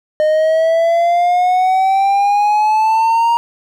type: exponential sweep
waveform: triangle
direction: up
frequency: 611 to 941 Hz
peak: -8 dBFS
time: 0.2-3.37 s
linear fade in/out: 0 ms
effects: none